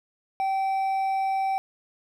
triangle tone with hard clipping, 773 Hz, G5, 24 cents flat, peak -24 dBFS, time 0.4-1.58 s, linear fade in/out 0 ms, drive 7 dB, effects none

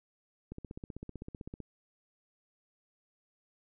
click train, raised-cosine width 3 ms, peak -29 dBFS, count 18, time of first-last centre 0.52-1.603 s, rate 15.7 Hz, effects none

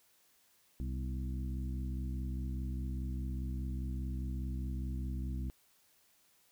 harmonic tone with a mistuned harmonic, 64.9 Hz, C2, 13 cents flat, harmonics 1 / 2 / 3 / 4 / 5, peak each -36 / -43 / -46 / -47 / -52 dBFS, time 0.8-5.5 s, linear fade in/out 0 ms, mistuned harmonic 4, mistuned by -52 cents, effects white hiss -69 dBFS RMS until 6.51 s

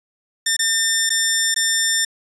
10% pulse tone with dropouts, 1800 Hz, A6, 39 cents sharp, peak -7 dBFS, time 0.46-2.05 s, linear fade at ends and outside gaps 5 ms, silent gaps 0.567-0.591 / 1.094-1.102 / 1.544-1.561 s, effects resampled to 24000 Hz

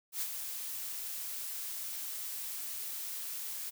blue noise with ADSR envelope, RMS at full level -34 dBFS, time 0.12-3.71 s, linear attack 92 ms, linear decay 57 ms, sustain -6 dB, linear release 25 ms, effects none

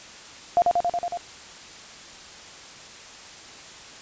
sine tone with echo, 698.5 Hz, F5, in tune, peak -14 dBFS, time 0.57-0.62 s, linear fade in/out 0 ms, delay 92 ms, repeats 6, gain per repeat -2 dB, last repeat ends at 1.172 s, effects white hiss -43 dBFS RMS until 4.01 s + resampled to 16000 Hz

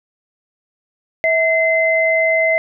sine tone pair together, 649 / 2060 Hz, E5 / C7, -27 / -28 cents, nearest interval octave + minor sixth, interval 1999 cents, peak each -15 dBFS, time 1.24-2.58 s, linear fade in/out 0 ms, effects none

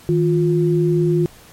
sine tone pair together, 158.3 / 352.1 Hz, D#3 / F4, +30 / +14 cents, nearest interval octave + major second, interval 1384 cents, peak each -16 dBFS, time 0.09-1.26 s, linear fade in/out 0 ms, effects pink hiss -45 dBFS RMS until 1.52 s + MP3 64 kbps

